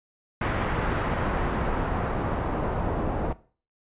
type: noise with low-pass filter sweep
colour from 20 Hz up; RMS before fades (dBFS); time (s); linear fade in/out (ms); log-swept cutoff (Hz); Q
pink; -27; 0.41-3.33; 5; 1800 to 810; 1
effects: noise-tail reverb RT60 0.4 s tail -18 dB re dry + resampled to 8000 Hz